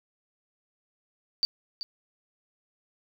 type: tone with echo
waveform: sine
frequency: 4618 Hz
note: D8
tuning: 30 cents flat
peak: -21 dBFS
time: 1.43-1.45 s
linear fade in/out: 0 ms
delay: 380 ms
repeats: 1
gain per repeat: -11 dB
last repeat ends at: 1.83 s
effects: none